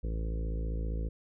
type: harmonic tone with a mistuned harmonic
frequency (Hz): 55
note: A1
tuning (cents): 0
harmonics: 1 / 2 / 3 / 4 / 5 / 6 / 7 / 8 / 9 / 10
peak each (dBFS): -31 / -44 / -42 / -52 / -48 / -50 / -53 / -49 / -49 / -60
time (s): 0.03-1.09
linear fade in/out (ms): 10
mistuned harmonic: 1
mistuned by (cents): +31
effects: none